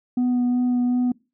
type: tone with vibrato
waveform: sine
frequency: 246.9 Hz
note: B3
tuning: in tune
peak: -15 dBFS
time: 0.17-1.12 s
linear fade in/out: 5 ms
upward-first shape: sine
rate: 2.7 Hz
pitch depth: 11 cents each way
effects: noise-tail reverb RT60 0.3 s tail -25 dB re dry + tanh soft clip ceiling -17 dBFS